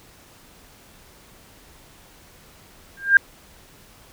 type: tone with exponential growth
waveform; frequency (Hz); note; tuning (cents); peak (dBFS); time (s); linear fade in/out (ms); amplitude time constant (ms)
sine; 1600; G6; +35; -5; 2.97-3.17; 2; 43
effects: pink hiss -50 dBFS RMS until 4.12 s